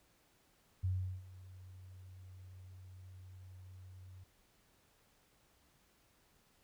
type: tone with ADSR envelope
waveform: sine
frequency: 92.7 Hz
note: F#2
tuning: 4 cents sharp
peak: -31 dBFS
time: 0.83-4.24 s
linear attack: 16 ms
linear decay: 380 ms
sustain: -20 dB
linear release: 5 ms
effects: pink hiss -71 dBFS RMS until 6.63 s